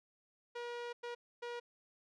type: tone bursts at uneven times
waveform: sawtooth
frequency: 478.7 Hz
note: A#4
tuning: 46 cents sharp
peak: -37 dBFS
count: 3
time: 0.55-0.93 / 1.03-1.15 / 1.42-1.6 s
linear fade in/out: 10 ms
effects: low-pass 4000 Hz 12 dB/octave